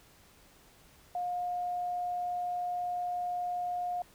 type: tone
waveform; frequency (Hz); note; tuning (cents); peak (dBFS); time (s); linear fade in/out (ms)
sine; 713; F5; +36; -31; 1.15-4.02; 2
effects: pink hiss -60 dBFS RMS until 4.14 s